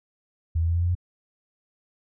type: tone with pitch steps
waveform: sine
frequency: 81.6 / 82.98 / 84.38 / 85.81 / 87.25 / 88.73 Hz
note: E2 / E2 / E2 / F2 / F2 / F2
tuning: -17 / +12 / +41 / -30 / -1 / +28 cents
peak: -20 dBFS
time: 0.55-0.952 s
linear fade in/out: 10 ms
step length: 67 ms
effects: none